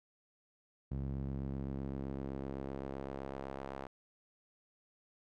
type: tone with band-pass filter sweep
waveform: sawtooth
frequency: 67.8 Hz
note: C#2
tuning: 38 cents flat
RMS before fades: -41 dBFS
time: 0.91-3.87 s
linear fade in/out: 5 ms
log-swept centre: 140 to 780 Hz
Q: 0.97
effects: none